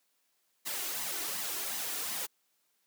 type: noise with flanger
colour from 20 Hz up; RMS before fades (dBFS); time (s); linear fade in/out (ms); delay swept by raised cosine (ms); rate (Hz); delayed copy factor
white; -36; 0.65-2.27; 20; 0.98 to 2.88; 2.7; +0.55
effects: white hiss -75 dBFS RMS until 2.86 s + high-pass 200 Hz 12 dB/octave